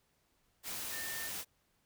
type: tone in noise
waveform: sine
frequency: 1800 Hz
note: A6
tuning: 39 cents sharp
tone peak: -43 dBFS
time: 0.9-1.31 s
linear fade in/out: 50 ms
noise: white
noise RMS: -41 dBFS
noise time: 0.63-1.45 s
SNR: -5 dB
effects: pink hiss -75 dBFS RMS until 1.85 s